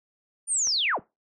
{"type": "linear sweep", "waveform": "sine", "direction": "down", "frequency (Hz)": [9397, 41.27], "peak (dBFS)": -22, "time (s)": [0.47, 1], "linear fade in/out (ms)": 50}
{"type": "click", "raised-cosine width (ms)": 0.5, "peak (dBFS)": -27, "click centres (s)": 0.672}
{"effects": ["noise-tail reverb RT60 0.2 s tail -18 dB re dry"]}